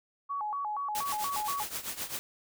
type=tone with vibrato; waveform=sine; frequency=975 Hz; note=B5; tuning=23 cents flat; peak=-31 dBFS; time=0.29-1.64 s; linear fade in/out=20 ms; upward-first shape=square; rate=4.2 Hz; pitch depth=250 cents each way
type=noise with tremolo; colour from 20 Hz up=white; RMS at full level=-34 dBFS; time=0.95-2.19 s; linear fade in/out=0 ms; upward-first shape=triangle; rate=7.7 Hz; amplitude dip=85%
effects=none